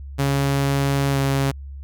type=tone with pitch glide; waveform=sawtooth; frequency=138.9 to 137.07 Hz; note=C#3 to C#3; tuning=+4 to -19 cents; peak=-14 dBFS; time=0.18-1.52 s; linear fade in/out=20 ms; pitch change=-23 cents; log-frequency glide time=1.11-1.17 s; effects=added 69 Hz sine -32 dBFS peak until 1.83 s